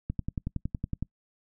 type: click train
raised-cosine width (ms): 5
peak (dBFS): -18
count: 11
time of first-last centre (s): 0.1-1.026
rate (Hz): 10.8
effects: noise-tail reverb RT60 0.1 s tail -25 dB re dry